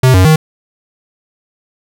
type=tone with pitch steps; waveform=square; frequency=129.1 / 92.7 / 156.8 Hz; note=C3 / F#2 / D#3; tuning=-23 / +4 / +14 cents; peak=-5 dBFS; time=0.03-0.36 s; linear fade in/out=5 ms; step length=110 ms; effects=none